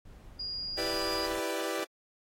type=noise; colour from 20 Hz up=brown; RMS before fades=-49 dBFS; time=0.05-1.4 s; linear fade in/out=5 ms
type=tone; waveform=sine; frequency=4854 Hz; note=D#8; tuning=44 cents flat; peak=-34 dBFS; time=0.39-1.27 s; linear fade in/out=10 ms
type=chord; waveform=sawtooth; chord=E minor seventh; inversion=none; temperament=equal; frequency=329.6 / 392 / 493.9 / 587.3 Hz; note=E4 / G4 / B4 / D5; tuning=0 / 0 / 0 / 0 cents; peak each=-33 dBFS; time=0.77-1.85 s; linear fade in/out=20 ms
effects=AAC 48 kbps

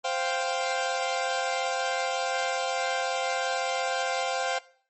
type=chord; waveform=sawtooth; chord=C suspended fourth; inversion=none; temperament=equal; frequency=523.3 / 698.5 / 784 Hz; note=C5 / F5 / G5; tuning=0 / 0 / 0 cents; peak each=-27 dBFS; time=0.04-4.59 s; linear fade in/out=10 ms; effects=noise-tail reverb RT60 0.5 s tail -19 dB re dry + MP3 32 kbps

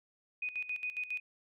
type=tone with tremolo; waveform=sine; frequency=2489 Hz; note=D#7; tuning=in tune; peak=-33 dBFS; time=0.42-1.2 s; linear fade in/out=5 ms; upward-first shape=square; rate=7.3 Hz; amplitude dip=75%; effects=none

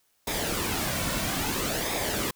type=noise with flanger; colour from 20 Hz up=pink; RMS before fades=-29 dBFS; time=0.27-2.31 s; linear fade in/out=5 ms; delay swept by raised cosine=0.68 to 2.48 ms; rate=0.6 Hz; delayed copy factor=-0.55; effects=white hiss -69 dBFS RMS until 2.35 s

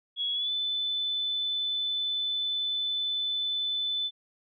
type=tone with pitch glide; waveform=sine; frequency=3347 to 3509 Hz; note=G#7 to A7; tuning=+13 to -5 cents; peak=-27 dBFS; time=0.16-4.11 s; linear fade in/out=50 ms; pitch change=+82 cents; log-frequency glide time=0.33-0.52 s; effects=none

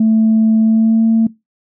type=tone with pitch glide; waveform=sine; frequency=220.9 to 224.9 Hz; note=A3 to A3; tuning=+7 to +38 cents; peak=-7 dBFS; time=0-1.27 s; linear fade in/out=5 ms; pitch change=+31 cents; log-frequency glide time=0.6-1.04 s; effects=noise-tail reverb RT60 0.2 s tail -21 dB re dry + tanh soft clip ceiling -5 dBFS

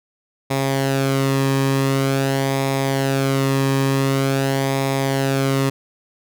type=tone with flanger; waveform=sawtooth; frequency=135.8 Hz; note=C#3; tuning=35 cents flat; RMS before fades=-19 dBFS; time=0.5-5.7 s; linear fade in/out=10 ms; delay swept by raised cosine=0.67 to 1.42 ms; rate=0.46 Hz; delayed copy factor=-0.55; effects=none

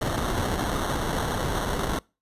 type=noise with sample-and-hold; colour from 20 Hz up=pink; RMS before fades=-27 dBFS; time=0.01-1.99 s; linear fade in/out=5 ms; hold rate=2450 Hz; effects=noise-tail reverb RT60 0.3 s tail -25 dB re dry + resampled to 32000 Hz

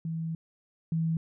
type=tone pair in turn; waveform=sine; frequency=162.9 / 162.9 Hz; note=E3 / E3; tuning=-20 / -20 cents; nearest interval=unison; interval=0 cents; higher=neither; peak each=-30 / -25 dBFS; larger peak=second; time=0.05-0.35 / 0.92-1.17 s; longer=first; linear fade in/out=2 ms; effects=none

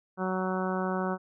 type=harmonic tone; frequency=186.4 Hz; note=F#3; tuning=13 cents sharp; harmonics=1 / 2 / 3 / 4 / 5 / 6 / 7 / 8; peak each=-31 / -34 / -36 / -37 / -38 / -39 / -39 / -40 dBFS; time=0.17-1.18 s; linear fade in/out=50 ms; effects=none

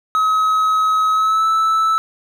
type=tone with pitch glide; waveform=triangle; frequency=1277 to 1312.9 Hz; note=D#6 to E6; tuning=+45 to -7 cents; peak=-11 dBFS; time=0.15-1.98 s; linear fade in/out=0 ms; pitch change=+48 cents; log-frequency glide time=1.12-1.46 s; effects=none

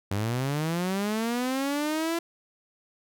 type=linear sweep; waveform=sawtooth; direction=up; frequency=95 to 340.1 Hz; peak=-22 dBFS; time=0.11-2.19 s; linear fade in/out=5 ms; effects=none

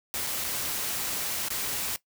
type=noise with dropouts; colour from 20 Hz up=white; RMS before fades=-31 dBFS; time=0.14-1.96 s; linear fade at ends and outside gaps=0 ms; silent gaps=0.266-0.27 / 0.439-0.443 / 1.484-1.504 s; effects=noise-tail reverb RT60 0.1 s tail -18 dB re dry

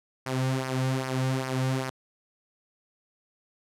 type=tone with flanger; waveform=sawtooth; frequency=130.81 Hz; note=C3; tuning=in tune; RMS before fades=-28 dBFS; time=0.26-1.9 s; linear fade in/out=5 ms; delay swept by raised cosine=0.26 to 3.06 ms; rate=2.5 Hz; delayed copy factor=-0.65; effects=low-pass 11000 Hz 12 dB/octave

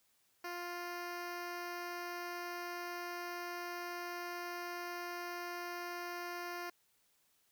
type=tone with notch filter; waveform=10% pulse; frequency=350.5 Hz; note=F4; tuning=6 cents sharp; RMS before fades=-43 dBFS; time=0.44-6.7 s; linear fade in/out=5 ms; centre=8200 Hz; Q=1.7; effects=white hiss -74 dBFS RMS until 7.51 s

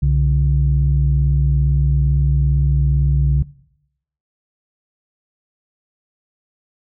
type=tone pair together; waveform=sine; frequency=64 / 141.7 Hz; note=C2 / C#3; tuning=-38 / +38 cents; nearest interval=octave + major second; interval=1376 cents; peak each=-14 dBFS; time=0.02-3.43 s; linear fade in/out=10 ms; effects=noise-tail reverb RT60 0.8 s tail -20 dB re dry + tanh soft clip ceiling -6 dBFS

